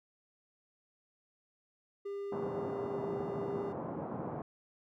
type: tone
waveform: triangle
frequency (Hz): 400.6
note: G4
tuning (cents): +38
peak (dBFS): -35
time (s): 2.05-3.73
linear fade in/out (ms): 10
type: band-pass noise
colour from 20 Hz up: pink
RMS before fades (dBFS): -40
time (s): 2.32-4.42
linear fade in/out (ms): 2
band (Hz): 130 to 1000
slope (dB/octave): 24
effects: none